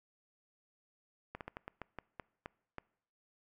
slowing click train, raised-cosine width 0.5 ms, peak -27 dBFS, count 10, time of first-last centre 1.35-2.783 s, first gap 58 ms, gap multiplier 1.24, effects noise-tail reverb RT60 0.7 s tail -24 dB re dry

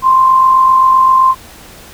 sine tone with amplitude modulation, 1046.5 Hz, C6, in tune, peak -3 dBFS, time 0.02-1.35 s, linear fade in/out 50 ms, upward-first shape sine, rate 47.7 Hz, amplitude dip 40%, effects pink hiss -36 dBFS RMS until 1.93 s

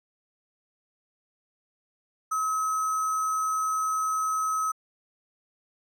sine tone with sample-and-hold, 1280 Hz, D#6, 49 cents sharp, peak -24 dBFS, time 2.31-4.72 s, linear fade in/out 10 ms, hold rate 7350 Hz, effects low-pass 12000 Hz 12 dB/octave

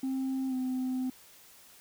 sine tone with pitch glide, 264.4 to 256.7 Hz, C4 to C4, +18 to -33 cents, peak -27 dBFS, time 0.03-1.1 s, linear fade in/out 5 ms, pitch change -51 cents, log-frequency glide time 0.48-0.54 s, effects tanh soft clip ceiling -28 dBFS + white hiss -56 dBFS RMS until 1.8 s

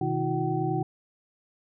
sine tone cluster, 128.6 / 158.3 / 321.9 / 364.4 / 761 Hz, C3 / D#3 / E4 / F#4 / F#5, -30 / +30 / -41 / -26 / +48 cents, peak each -31 dBFS, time 0.01-0.83 s, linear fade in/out 5 ms, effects none

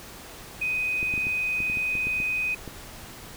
sine tone, 2503 Hz, D#7, 10 cents sharp, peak -24 dBFS, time 0.61-2.55 s, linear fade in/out 10 ms
clicks, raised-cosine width 3 ms, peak -23 dBFS, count 11, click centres 1.029 / 1.139 / 1.178 / 1.269 / 1.604 / 1.699 / 1.772 / 1.953 / 2.07 / 2.202 / 2.677 s
effects pink hiss -43 dBFS RMS until 3.36 s

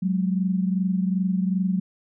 sine tone pair together, 184.7 / 207.3 Hz, F#3 / G#3, -3 / -3 cents, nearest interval major second, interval 200 cents, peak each -21 / -27 dBFS, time 0.02-1.8 s, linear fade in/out 10 ms, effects none

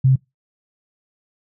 sine tone, 131.9 Hz, C3, 14 cents sharp, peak -10 dBFS, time 0.04-0.16 s, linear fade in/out 10 ms, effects noise-tail reverb RT60 0.2 s tail -24 dB re dry

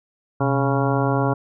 harmonic tone with a mistuned harmonic, 138.59 Hz, C#3, in tune, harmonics 1 / 2 / 3 / 4 / 5 / 6 / 7 / 8 / 10, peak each -21 / -24 / -26 / -27 / -28 / -29 / -29 / -30 / -31 dBFS, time 0.4-1.34 s, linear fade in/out 10 ms, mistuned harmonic 1, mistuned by -120 cents, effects none

